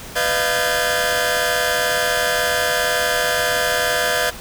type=tone cluster; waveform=sawtooth; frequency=497.3 / 609 / 691 / 1552 / 1697 Hz; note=B4 / D#5 / F5 / G6 / G#6; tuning=+12 / -37 / -19 / -18 / +37 cents; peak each=-20 dBFS; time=0.15-4.31 s; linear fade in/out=20 ms; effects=pink hiss -35 dBFS RMS until 4.4 s